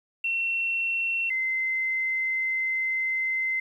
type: tone pair in turn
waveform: sine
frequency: 2715 / 2067 Hz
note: F7 / C7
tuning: -50 / -22 cents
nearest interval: perfect fourth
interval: 472 cents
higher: first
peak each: -24 dBFS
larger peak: neither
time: 0.24-1.3 / 1.3-3.6 s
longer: second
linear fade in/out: 5 ms
effects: 10-bit